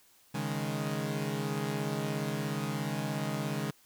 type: chord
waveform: sawtooth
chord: C# suspended second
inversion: none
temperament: equal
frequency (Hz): 138.59 / 155.56 / 207.7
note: C#3 / D#3 / G#3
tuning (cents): 0 / 0 / 0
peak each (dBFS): -32 / -32 / -32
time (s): 0.34-3.71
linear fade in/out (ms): 10
effects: white hiss -63 dBFS RMS until 3.85 s